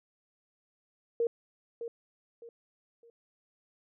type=tone with echo; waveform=sine; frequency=466.2 Hz; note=A#4; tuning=in tune; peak=-25 dBFS; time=1.2-1.27 s; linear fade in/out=2 ms; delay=610 ms; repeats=3; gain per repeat=-10 dB; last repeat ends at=3.1 s; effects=none